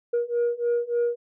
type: beating tone pair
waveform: sine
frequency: 474.2 / 477.6 Hz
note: A#4 / A#4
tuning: +30 / +42 cents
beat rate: 3.4 Hz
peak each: -24 / -23 dBFS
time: 0.13-1.16 s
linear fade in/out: 10 ms
effects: tanh soft clip ceiling -18 dBFS